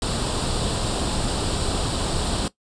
pink noise with comb filter, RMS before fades -24 dBFS, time 0.02-2.48 s, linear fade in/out 2 ms, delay 0.24 ms, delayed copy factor +0.65, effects noise-tail reverb RT60 0.1 s tail -17 dB re dry + resampled to 22050 Hz

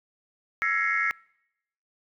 sine tone cluster, 1334 / 1673 / 1887 / 2105 / 2195 Hz, E6 / G#6 / A#6 / C7 / C#7, +20 / +12 / +21 / +10 / -18 cents, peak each -29 dBFS, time 0.62-1.11 s, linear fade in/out 0 ms, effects noise-tail reverb RT60 0.8 s tail -25 dB re dry + tanh soft clip ceiling -13 dBFS

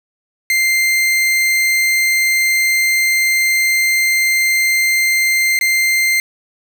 40% pulse tone with dropouts, 2093 Hz, C7, in tune, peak -11 dBFS, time 0.5-6.2 s, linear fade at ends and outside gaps 1 ms, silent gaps 5.59-5.611 s, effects none

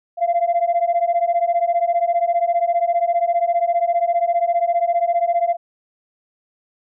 sine beating tone pair, 681 / 696 Hz, F5 / F5, -44 / -6 cents, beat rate 15 Hz, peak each -17 dBFS, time 0.17-5.57 s, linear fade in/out 50 ms, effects tanh soft clip ceiling -11 dBFS

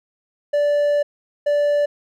triangle tone pair in turn, 583 / 583 Hz, D5 / D5, -13 / -13 cents, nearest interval unison, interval 0 cents, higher neither, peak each -13 dBFS, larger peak neither, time 0.53-1.03 / 1.46-1.86 s, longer first, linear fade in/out 10 ms, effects none

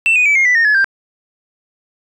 sine tone with pitch steps, 2676 / 2482 / 2303 / 2136 / 1981.7 / 1838.3 / 1705.4 / 1582 Hz, E7 / D#7 / D7 / C7 / B6 / A#6 / G#6 / G6, +25 / -5 / -34 / +35 / +5 / -25 / +45 / +15 cents, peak -7 dBFS, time 0.06-0.844 s, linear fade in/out 0 ms, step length 98 ms, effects tanh soft clip ceiling -7 dBFS

